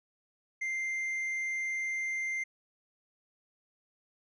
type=tone with tanh clipping; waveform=triangle; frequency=2093 Hz; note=C7; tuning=in tune; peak=-32 dBFS; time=0.61-2.44 s; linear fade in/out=10 ms; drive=8 dB; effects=none